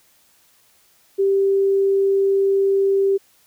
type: tone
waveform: sine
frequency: 392 Hz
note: G4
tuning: in tune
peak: -14 dBFS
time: 1.18-3.18 s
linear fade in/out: 20 ms
effects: white hiss -57 dBFS RMS until 3.46 s